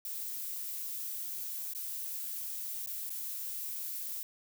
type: noise with dropouts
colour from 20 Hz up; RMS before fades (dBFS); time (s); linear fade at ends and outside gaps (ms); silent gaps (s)
violet; -39; 0.05-4.23; 1; 1.735-1.749 / 2.861-2.873 / 3.095-3.103
effects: none